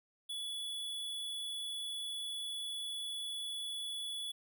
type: tone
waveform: square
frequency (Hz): 3415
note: G#7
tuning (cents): +48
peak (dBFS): -39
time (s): 0.29-4.32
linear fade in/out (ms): 10
effects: none